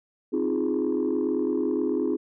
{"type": "chord", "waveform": "sine", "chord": "F minor seventh", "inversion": "second", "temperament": "equal", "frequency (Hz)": [261.6, 311.1, 349.2, 415.3], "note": ["C4", "Eb4", "F4", "Ab4"], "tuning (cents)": [0, 0, 0, 0], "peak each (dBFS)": -27, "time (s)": [0.32, 2.17], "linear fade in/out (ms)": 20, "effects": ["tanh soft clip ceiling -17 dBFS"]}